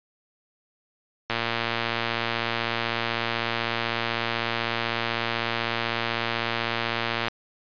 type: click train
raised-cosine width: 0.3 ms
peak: -9 dBFS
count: 695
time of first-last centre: 1.3-7.283 s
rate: 116 Hz
effects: resampled to 11025 Hz